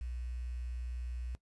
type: tone with quantisation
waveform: sine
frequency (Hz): 61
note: B1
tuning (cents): -21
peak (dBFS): -37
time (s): 0.01-1.35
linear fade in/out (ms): 0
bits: 10
effects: noise-tail reverb RT60 0.1 s tail -17 dB re dry + resampled to 24000 Hz